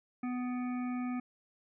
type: harmonic tone with a mistuned harmonic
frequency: 248.7 Hz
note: B3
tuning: 12 cents sharp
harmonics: 1 / 3 / 5 / 7 / 9 / 10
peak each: -33 / -46 / -47 / -56 / -52 / -56 dBFS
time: 0.23-1.2 s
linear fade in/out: 5 ms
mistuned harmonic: 10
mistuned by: -50 cents
effects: none